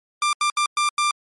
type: tone bursts at uneven times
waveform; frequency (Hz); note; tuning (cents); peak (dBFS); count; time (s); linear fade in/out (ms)
sawtooth; 1187; D6; +18; -14; 5; 0.22-0.33 / 0.41-0.5 / 0.57-0.66 / 0.77-0.89 / 0.98-1.11; 2
effects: MP3 48 kbps